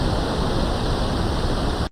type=noise with comb filter; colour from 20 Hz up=pink; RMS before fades=-20 dBFS; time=0-1.87 s; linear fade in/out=0 ms; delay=0.22 ms; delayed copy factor=+1; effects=low-pass 4000 Hz 12 dB/octave + Opus 24 kbps